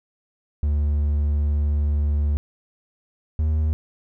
triangle tone pair in turn, 73.42 / 77.43 Hz, D2 / D#2, 0 / -8 cents, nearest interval minor second, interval 92 cents, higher second, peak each -16 dBFS, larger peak neither, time 0.63-2.37 / 3.39-3.73 s, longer first, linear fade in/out 0 ms, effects none

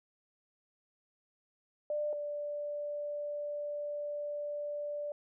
sine tone pair in turn, 595 / 586.5 Hz, D5 / D5, +22 / -2 cents, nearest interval unison, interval 24 cents, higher first, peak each -31 / -35 dBFS, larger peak first, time 1.9-2.13 / 2.13-5.12 s, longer second, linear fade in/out 2 ms, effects none

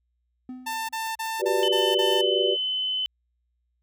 triangle tone with exponential decay, 254.2 Hz, C4, 50 cents flat, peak -30 dBFS, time 0.49-1.05 s, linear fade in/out 2 ms, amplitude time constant 120 ms
sawtooth tone bursts, 893 Hz, A5, 25 cents sharp, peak -24 dBFS, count 6, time 0.66-2.215 s, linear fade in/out 10 ms, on 230 ms, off 35 ms
sine chord, G major seventh, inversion third, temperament just, 367.5 / 392 / 490 / 588 Hz, F#4 / G4 / B4 / D5, -12 / 0 / -14 / +2 cents, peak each -27 / -25 / -27 / -28 dBFS, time 1.39-2.57 s, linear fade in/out 50 ms
sine tone, 3033 Hz, F#7, 42 cents sharp, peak -24 dBFS, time 1.63-3.06 s, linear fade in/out 0 ms
effects added 60 Hz sine -70 dBFS peak until 3.82 s

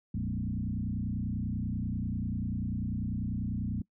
sine tone with frequency modulation, 150.7 Hz, D3, 45 cents sharp, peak -30 dBFS, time 0.14-3.82 s, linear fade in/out 5 ms, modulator 30.2 Hz, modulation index 3, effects noise-tail reverb RT60 0.1 s tail -22 dB re dry

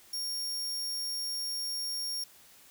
sawtooth tone, 5550 Hz, F8, 12 cents flat, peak -30 dBFS, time 0.13-2.24 s, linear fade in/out 5 ms, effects white hiss -57 dBFS RMS until 2.7 s

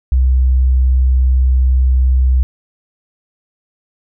sine tone, 64.1 Hz, C2, 35 cents flat, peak -8 dBFS, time 0.12-2.43 s, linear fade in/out 0 ms, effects none

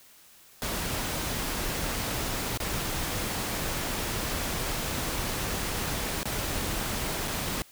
pink noise with dropouts, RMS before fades -31 dBFS, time 0.62-7.62 s, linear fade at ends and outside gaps 0 ms, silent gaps 2.575-2.602 / 6.231-6.255 / 7.276-7.28 s, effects white hiss -55 dBFS RMS until 7.71 s

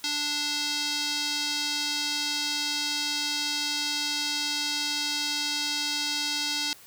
square tone with band-pass filter, 293.7 Hz, D4, in tune, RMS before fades -29 dBFS, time 0.04-6.73 s, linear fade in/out 0 ms, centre 4600 Hz, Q 2.3, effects white hiss -51 dBFS RMS until 6.86 s

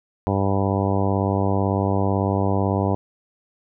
harmonic tone, 98 Hz, G2, in tune, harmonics 1 / 2 / 3 / 4 / 5 / 6 / 7 / 8 / 9 / 10, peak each -22 / -25 / -27 / -28 / -29 / -30 / -30 / -31 / -32 / -32 dBFS, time 0.27-2.95 s, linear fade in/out 0 ms, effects none

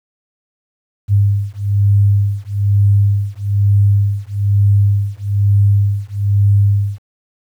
sine beating tone pair, 100.4 / 101.5 Hz, G2 / G#2, +42 / -39 cents, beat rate 1.1 Hz, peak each -13 dBFS, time 1.08-7.01 s, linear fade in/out 50 ms, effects 8-bit

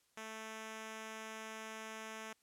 5% pulse tone, 220 Hz, A3, in tune, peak -34 dBFS, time 0.17-2.33 s, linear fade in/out 5 ms, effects white hiss -75 dBFS RMS until 2.42 s + low-pass 11000 Hz 12 dB/octave

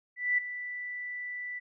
sine tone with ADSR envelope, 1975.5 Hz, B6, in tune, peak -22 dBFS, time 0.16-1.6 s, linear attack 220 ms, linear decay 8 ms, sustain -13 dB, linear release 22 ms, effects none

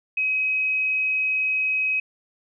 sine tone, 2538 Hz, D#7, 34 cents sharp, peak -20 dBFS, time 0.17-2 s, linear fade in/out 5 ms, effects none

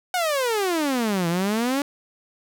sawtooth exponential two-way sweep, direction down then up, 748 to 164.81 to 290 Hz, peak -17 dBFS, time 0.14-1.82 s, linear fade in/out 2 ms, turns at 1.28 s, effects none

